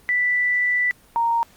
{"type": "tone pair in turn", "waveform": "sine", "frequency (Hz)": [1975.5, 929.1], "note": ["B6", "A#5"], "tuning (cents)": [0, -6], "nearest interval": "octave + minor second", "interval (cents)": 1306, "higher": "first", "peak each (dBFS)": -17, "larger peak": "neither", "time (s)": [[0.09, 0.91], [1.16, 1.43]], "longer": "first", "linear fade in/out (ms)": 0, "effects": ["pink hiss -53 dBFS RMS until 1.56 s", "Opus 32 kbps"]}